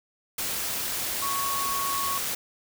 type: tone in noise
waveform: sine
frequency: 1108.7 Hz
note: C#6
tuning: in tune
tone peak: -28 dBFS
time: 1.22-2.18 s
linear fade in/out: 5 ms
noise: white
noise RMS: -30 dBFS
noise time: 0.38-2.35 s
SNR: -1 dB
effects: none